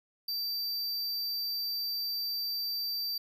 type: tone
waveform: square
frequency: 4662 Hz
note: D8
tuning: 14 cents flat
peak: -32 dBFS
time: 0.28-3.18 s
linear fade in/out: 5 ms
effects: none